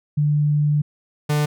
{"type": "tone pair in turn", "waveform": ["sine", "45% pulse"], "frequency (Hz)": [148.1, 148.83], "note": ["D3", "D3"], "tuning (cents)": [15, 23], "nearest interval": "unison", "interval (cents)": 8, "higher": "second", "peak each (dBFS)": [-15, -17], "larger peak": "first", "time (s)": [[0.17, 0.82], [1.29, 1.46]], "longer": "first", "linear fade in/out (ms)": 10, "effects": []}